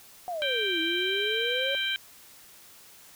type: exponential two-way sweep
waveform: sine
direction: down then up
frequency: 740 to 321.1 to 561 Hz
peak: -30 dBFS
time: 0.28-1.75 s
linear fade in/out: 0 ms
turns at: 0.8 s
type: harmonic tone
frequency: 784 Hz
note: G5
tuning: in tune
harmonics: 2 / 3 / 4 / 5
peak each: -32 / -33 / -29 / -37 dBFS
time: 0.42-1.96 s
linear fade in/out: 0 ms
effects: white hiss -52 dBFS RMS until 3.15 s

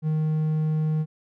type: tone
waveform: triangle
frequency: 155.56 Hz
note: D#3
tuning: in tune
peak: -19 dBFS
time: 0.02-1.06 s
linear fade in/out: 50 ms
effects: none

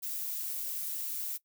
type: noise with amplitude modulation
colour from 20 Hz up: violet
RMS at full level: -35 dBFS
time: 0.02-1.38 s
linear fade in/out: 20 ms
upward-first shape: sine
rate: 152 Hz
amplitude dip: 30%
effects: noise-tail reverb RT60 0.1 s tail -19 dB re dry

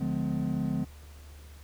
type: chord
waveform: triangle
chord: D diminished seventh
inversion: none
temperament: just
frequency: 146.83 / 176.2 / 211.4 / 253.7 Hz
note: D3 / F3 / Ab3 / Cb4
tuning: 0 / +16 / +31 / +47 cents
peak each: -31 dBFS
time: 0-0.85 s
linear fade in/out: 10 ms
effects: added 73 Hz sine -46 dBFS peak until 1.63 s + pink hiss -56 dBFS RMS until 1.63 s

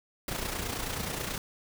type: noise with amplitude modulation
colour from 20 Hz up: pink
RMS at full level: -32 dBFS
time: 0.28-1.38 s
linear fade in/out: 2 ms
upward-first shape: sine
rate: 29.3 Hz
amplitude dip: 55%
effects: none

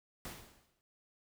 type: noise with exponential decay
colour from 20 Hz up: pink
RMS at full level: -43 dBFS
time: 0.25-0.81 s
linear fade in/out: 0 ms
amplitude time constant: 120 ms
effects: none

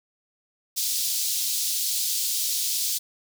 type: high-pass noise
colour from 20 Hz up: pink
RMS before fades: -26 dBFS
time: 0.76-2.99 s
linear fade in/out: 20 ms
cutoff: 4000 Hz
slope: 24 dB/octave
effects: none

